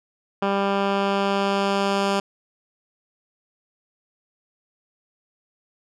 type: tone with low-pass filter sweep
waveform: 10% pulse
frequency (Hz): 198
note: G3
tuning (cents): +18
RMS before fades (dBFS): -22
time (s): 0.42-2.2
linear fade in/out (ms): 5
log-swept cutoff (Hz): 2300 to 6500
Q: 0.79
effects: none